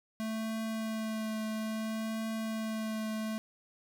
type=tone with vibrato; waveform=square; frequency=220 Hz; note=A3; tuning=in tune; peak=-34 dBFS; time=0.2-3.38 s; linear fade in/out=0 ms; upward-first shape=triangle; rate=0.6 Hz; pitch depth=18 cents each way; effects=12-bit